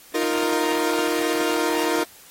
sawtooth chord, Eb suspended second, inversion none, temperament equal, 311.1 / 349.2 / 466.2 Hz, Eb4 / F4 / Bb4, 0 / 0 / 0 cents, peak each -21 dBFS, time 0.14-2.04 s, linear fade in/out 10 ms, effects white hiss -48 dBFS RMS until 2.3 s + AAC 48 kbps

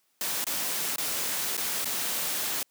white noise with dropouts, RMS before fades -30 dBFS, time 0.21-2.63 s, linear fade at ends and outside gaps 2 ms, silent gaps 0.443-0.467 / 0.96-0.981 / 1.569-1.576 / 1.846-1.855 s, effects white hiss -71 dBFS RMS until 2.7 s + high-pass 150 Hz 12 dB/octave

